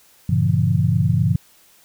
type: chord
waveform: sine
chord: G diminished seventh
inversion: none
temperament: just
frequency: 98 / 117.6 / 141.12 / 169.34 Hz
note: G2 / Bb2 / Db3 / Fb3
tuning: 0 / +16 / +31 / +47 cents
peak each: -20 dBFS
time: 0.29-1.36 s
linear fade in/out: 5 ms
effects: white hiss -53 dBFS RMS until 1.84 s